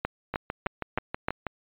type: two click trains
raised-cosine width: 0.5 ms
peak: -11 / -15 dBFS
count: 5 / 8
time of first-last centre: 0.05-1.285 / 0.34-1.467 s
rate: 3.24 / 6.21 Hz
effects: resampled to 8000 Hz